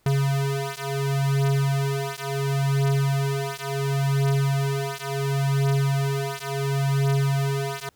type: beating tone pair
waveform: square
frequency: 137.5 / 138.21 Hz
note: C#3 / C#3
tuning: -14 / -5 cents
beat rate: 0.71 Hz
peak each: -25 dBFS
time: 0.06-7.89 s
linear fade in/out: 2 ms
effects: pink hiss -64 dBFS RMS until 7.95 s